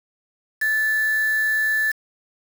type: tone with quantisation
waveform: sine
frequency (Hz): 1746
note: A6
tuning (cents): -14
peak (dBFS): -18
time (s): 0.61-1.92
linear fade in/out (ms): 10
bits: 5
effects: none